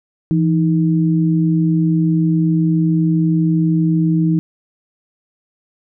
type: tone pair together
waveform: sine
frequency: 166.34 / 314 Hz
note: E3 / D#4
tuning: +16 / +16 cents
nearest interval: major seventh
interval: 1100 cents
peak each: -13 / -17 dBFS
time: 0.31-4.39 s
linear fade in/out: 0 ms
effects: none